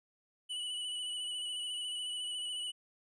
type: tone with vibrato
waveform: square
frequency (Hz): 2960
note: F#7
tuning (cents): 0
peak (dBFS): -37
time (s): 0.49-2.72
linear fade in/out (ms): 20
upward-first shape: square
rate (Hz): 14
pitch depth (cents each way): 21
effects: resampled to 22050 Hz